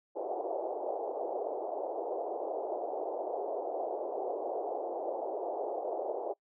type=band-pass noise; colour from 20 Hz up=white; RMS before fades=-36 dBFS; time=0.15-6.34 s; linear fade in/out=20 ms; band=360 to 770 Hz; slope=48 dB/octave; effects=noise-tail reverb RT60 0.1 s tail -23 dB re dry